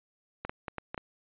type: clicks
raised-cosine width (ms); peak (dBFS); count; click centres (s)
0.5; -20; 6; 0.45 / 0.495 / 0.682 / 0.783 / 0.945 / 0.978
effects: resampled to 8000 Hz